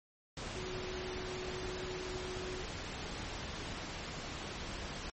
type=tone in noise; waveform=sine; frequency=368.3 Hz; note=F#4; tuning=8 cents flat; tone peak=-42 dBFS; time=0.56-2.63 s; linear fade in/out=2 ms; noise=pink; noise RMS=-42 dBFS; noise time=0.37-5.1 s; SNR=-3 dB; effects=low-pass 7000 Hz 12 dB/octave + MP3 32 kbps